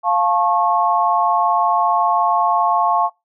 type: chord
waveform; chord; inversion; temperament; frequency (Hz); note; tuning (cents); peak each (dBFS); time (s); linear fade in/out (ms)
sine; F augmented; none; just; 698.5 / 873.1 / 1091.3; F5 / A5 / C#6; 0 / -14 / -27; -18; 0.03-3.1; 50
effects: noise-tail reverb RT60 0.2 s tail -21 dB re dry